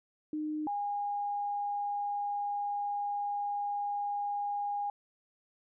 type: tone pair in turn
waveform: sine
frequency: 305.8 / 816.4 Hz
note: D#4 / G#5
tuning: -30 / -30 cents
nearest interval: octave + perfect fourth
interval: 1700 cents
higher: second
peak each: -32 / -31 dBFS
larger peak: second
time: 0.33-0.67 / 0.67-4.9 s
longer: second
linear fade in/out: 2 ms
effects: none